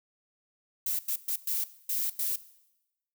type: noise bursts at uneven times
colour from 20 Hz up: violet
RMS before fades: -30 dBFS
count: 6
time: 0.86-0.99 / 1.08-1.16 / 1.28-1.36 / 1.47-1.64 / 1.89-2.1 / 2.19-2.36 s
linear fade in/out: 5 ms
effects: noise-tail reverb RT60 0.9 s tail -17 dB re dry